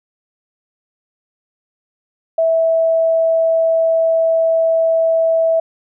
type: tone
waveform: sine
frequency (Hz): 654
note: E5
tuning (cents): -14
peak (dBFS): -11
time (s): 2.38-5.6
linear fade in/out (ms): 5
effects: none